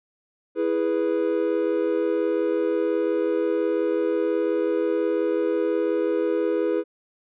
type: chord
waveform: triangle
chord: E major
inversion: none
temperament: equal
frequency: 329.6 / 415.3 / 493.9 Hz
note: E4 / G#4 / B4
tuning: 0 / 0 / 0 cents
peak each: -23 dBFS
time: 0.55-6.84 s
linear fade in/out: 50 ms
effects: resampled to 8000 Hz